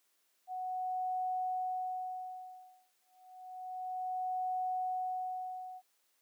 sine tone with tremolo, 740 Hz, F#5, in tune, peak -32 dBFS, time 0.47-5.82 s, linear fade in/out 50 ms, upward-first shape sine, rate 0.3 Hz, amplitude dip 100%, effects white hiss -75 dBFS RMS until 6.21 s + high-pass 300 Hz 12 dB/octave

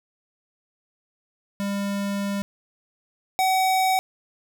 square tone pair in turn, 200 / 755.1 Hz, G3 / F#5, +35 / +35 cents, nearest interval octave + major seventh, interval 2300 cents, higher second, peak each -25 / -19 dBFS, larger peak second, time 1.6-2.42 / 3.39-3.99 s, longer first, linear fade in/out 0 ms, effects none

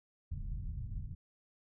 pink low-pass noise, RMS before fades -40 dBFS, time 0.31-1.15 s, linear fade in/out 10 ms, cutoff 140 Hz, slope 24 dB/octave, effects none

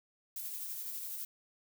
violet noise with tremolo, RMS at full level -40 dBFS, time 0.36-1.25 s, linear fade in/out 2 ms, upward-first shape sine, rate 12 Hz, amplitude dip 30%, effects none

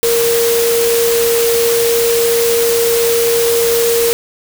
sine tone in noise, 466.2 Hz, A#4, in tune, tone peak -11 dBFS, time 0.03-4.13 s, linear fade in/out 0 ms, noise white, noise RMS -18 dBFS, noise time 0.03-4.13 s, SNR +4 dB, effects none

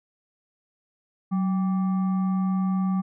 sine tone with frequency modulation, 188 Hz, F#3, 28 cents sharp, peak -21 dBFS, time 1.31-3.02 s, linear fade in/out 20 ms, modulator 977 Hz, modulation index 0.29, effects none

